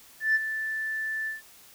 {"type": "tone with ADSR envelope", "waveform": "sine", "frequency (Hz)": 1760, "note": "A6", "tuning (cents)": 0, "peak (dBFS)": -17, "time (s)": [0.2, 1.42], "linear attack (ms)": 150, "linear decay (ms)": 30, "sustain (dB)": -11, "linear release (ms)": 150, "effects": ["tanh soft clip ceiling -16 dBFS", "white hiss -53 dBFS RMS until 1.74 s"]}